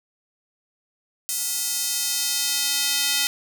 square tone with high-pass filter sweep, 282.7 Hz, C#4, 34 cents sharp, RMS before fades -24 dBFS, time 1.29-3.27 s, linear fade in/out 0 ms, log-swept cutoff 7500 to 3200 Hz, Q 0.96, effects 7-bit

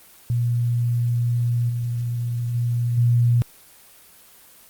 sine tone with level steps, 119.6 Hz, A#2, 45 cents sharp, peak -18 / -22 / -19 / -14 dBFS, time 0.3-3.42 s, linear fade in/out 0 ms, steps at 1.69 / 2.54 / 2.97 s, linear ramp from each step 10 ms, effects white hiss -49 dBFS RMS until 4.69 s + Opus 24 kbps

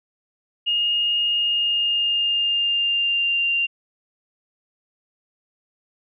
sine tone with pitch glide, 2848 to 2781 Hz, F7 to F7, +33 to -8 cents, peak -18 dBFS, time 0.66-3.67 s, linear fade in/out 20 ms, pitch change -41 cents, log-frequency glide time 1.3-3.53 s, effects none

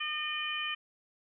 harmonic tone, 608 Hz, D#5, 40 cents flat, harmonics 2 / 3 / 4 / 5, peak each -40 / -39 / -37 / -36 dBFS, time 0-0.75 s, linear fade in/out 10 ms, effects none

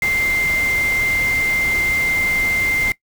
sine tone in noise, 2093 Hz, C7, in tune, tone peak -16 dBFS, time 0.02-2.92 s, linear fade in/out 2 ms, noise pink, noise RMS -28 dBFS, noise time 0.02-2.92 s, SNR +9 dB, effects noise-tail reverb RT60 0.1 s tail -19 dB re dry

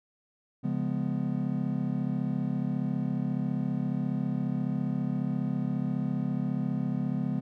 triangle chord, C# dominant seventh, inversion none, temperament just, 138.59 / 173.24 / 207.9 / 249.5 Hz, C#3 / E#3 / G#3 / B3, 0 / -14 / +2 / +18 cents, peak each -31 dBFS, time 0.63-7.41 s, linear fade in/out 20 ms, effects none

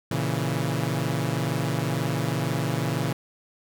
sawtooth chord, A# diminished, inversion none, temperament equal, 116.54 / 138.59 / 164.81 Hz, A#2 / C#3 / E3, 0 / 0 / 0 cents, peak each -25 / -24 / -25 dBFS, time 0.11-3.13 s, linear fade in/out 5 ms, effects none

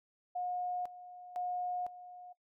sine tone with tremolo, 720 Hz, F#5, 47 cents flat, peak -34 dBFS, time 0.35-2.33 s, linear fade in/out 10 ms, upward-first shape square, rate 0.99 Hz, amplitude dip 80%, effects noise-tail reverb RT60 0.1 s tail -18 dB re dry

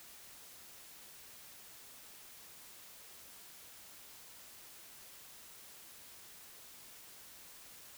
silence, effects white hiss -55 dBFS RMS until 7.97 s

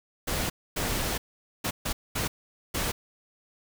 pink noise bursts at uneven times, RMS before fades -29 dBFS, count 6, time 0.27-0.5 / 0.76-1.18 / 1.64-1.71 / 1.85-1.93 / 2.15-2.28 / 2.74-2.92 s, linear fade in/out 10 ms, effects none

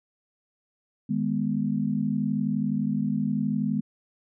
sine chord, G# minor, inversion second, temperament equal, 155.56 / 207.7 / 246.9 Hz, D#3 / G#3 / B3, 0 / 0 / 0 cents, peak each -30 / -26 / -28 dBFS, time 1.09-3.81 s, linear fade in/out 10 ms, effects none

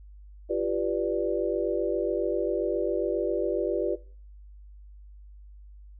sine chord, G dominant seventh, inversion third, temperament equal with one note detuned, 344.6 / 392 / 493.9 / 587.3 Hz, F4 / G4 / B4 / D5, -23 / 0 / 0 / 0 cents, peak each -30 dBFS, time 0.49-3.96 s, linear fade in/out 20 ms, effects noise-tail reverb RT60 0.4 s tail -18 dB re dry + added 50 Hz sine -45 dBFS peak until 5.99 s

